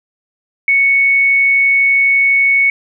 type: tone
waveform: sine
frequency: 2217 Hz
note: C#7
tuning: in tune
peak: -8 dBFS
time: 0.68-2.7 s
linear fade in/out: 2 ms
effects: none